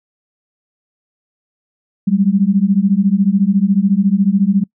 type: beating tone pair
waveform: sine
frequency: 190 / 204 Hz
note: F#3 / G#3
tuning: +46 / -31 cents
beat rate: 14 Hz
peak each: -13 dBFS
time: 2.07-4.64 s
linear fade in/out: 10 ms
effects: noise-tail reverb RT60 0.1 s tail -26 dB re dry